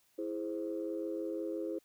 sine chord, E augmented, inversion none, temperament equal, 329.6 / 415.3 / 523.3 Hz, E4 / G#4 / B#4, 0 / 0 / 0 cents, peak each -37 / -40 / -40 dBFS, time 0.18-1.79 s, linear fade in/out 10 ms, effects tanh soft clip ceiling -26 dBFS + white hiss -71 dBFS RMS until 1.84 s

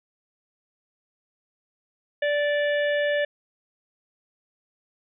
harmonic tone, 584 Hz, D5, 10 cents flat, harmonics 1 / 3 / 4 / 5 / 6, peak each -22 / -27 / -39 / -37 / -40 dBFS, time 2.22-3.25 s, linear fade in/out 5 ms, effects none

